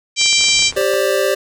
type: harmonic tone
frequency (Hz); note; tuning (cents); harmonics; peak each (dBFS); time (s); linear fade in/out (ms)
784; G5; 0; 3 / 4 / 5 / 6 / 7 / 8 / 9 / 10; -17 / -18 / -19 / -20 / -20 / -21 / -22 / -22; 0.16-0.72; 50
type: clicks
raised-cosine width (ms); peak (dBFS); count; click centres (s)
0.5; -17; 11; 0.214 / 0.26 / 0.329 / 0.41 / 0.441 / 0.486 / 0.592 / 0.624 / 0.725 / 0.812 / 0.937
type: low-pass noise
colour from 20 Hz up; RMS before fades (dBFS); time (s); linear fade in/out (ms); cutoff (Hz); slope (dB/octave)
pink; -37; 0.37-0.79; 10; 8800; 48
type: chord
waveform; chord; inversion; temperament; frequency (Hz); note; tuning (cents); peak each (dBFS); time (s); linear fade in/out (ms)
square; G suspended fourth; none; equal with one note detuned; 392 / 529.9 / 587.3; G4 / C5 / D5; 0 / +22 / 0; -19; 0.76-1.35; 10
effects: none